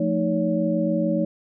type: tone cluster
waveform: sine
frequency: 175.2 / 222.1 / 311.9 / 564 Hz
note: F3 / A3 / D#4 / C#5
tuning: +6 / +16 / +4 / +30 cents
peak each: -25 dBFS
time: 0-1.25 s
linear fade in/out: 5 ms
effects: none